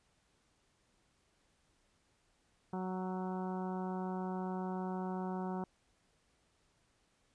harmonic tone with a mistuned harmonic, 185.4 Hz, F#3, 4 cents sharp, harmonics 1 / 2 / 3 / 4 / 5 / 6 / 7 / 8, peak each -38 / -43 / -51 / -45 / -46 / -54 / -54 / -59 dBFS, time 2.73-5.64 s, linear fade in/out 2 ms, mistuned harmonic 7, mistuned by +23 cents, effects pink hiss -74 dBFS RMS until 7.34 s + resampled to 22050 Hz

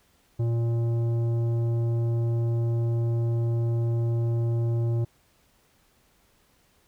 sine tone with tanh clipping, 116.54 Hz, A#2, in tune, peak -24 dBFS, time 0.39-5.05 s, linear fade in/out 10 ms, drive 11 dB, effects pink hiss -64 dBFS RMS until 6.87 s

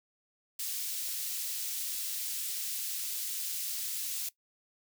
white high-pass noise, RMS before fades -36 dBFS, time 0.59-4.29 s, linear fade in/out 5 ms, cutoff 3500 Hz, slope 12 dB/octave, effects noise-tail reverb RT60 0.1 s tail -18 dB re dry

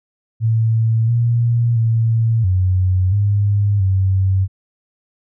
sine tone with pitch steps, 112.6 / 117.9 / 113.6 / 92.5 / 102 / 95.4 Hz, A2 / A#2 / A#2 / F#2 / G#2 / G2, +40 / +20 / -44 / 0 / -31 / -47 cents, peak -12 dBFS, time 0.4-4.48 s, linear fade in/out 50 ms, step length 680 ms, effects none

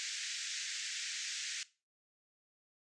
white band-pass noise, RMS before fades -41 dBFS, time 0-1.63 s, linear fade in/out 0 ms, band 1600 to 7400 Hz, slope 48 dB/octave, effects noise-tail reverb RT60 0.3 s tail -18 dB re dry + resampled to 22050 Hz

